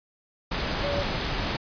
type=tone in noise; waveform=sine; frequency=571 Hz; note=D5; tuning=49 cents flat; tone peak=-27 dBFS; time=0.83-1.03 s; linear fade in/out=10 ms; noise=pink; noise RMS=-28 dBFS; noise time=0.51-1.57 s; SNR=-2 dB; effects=resampled to 11025 Hz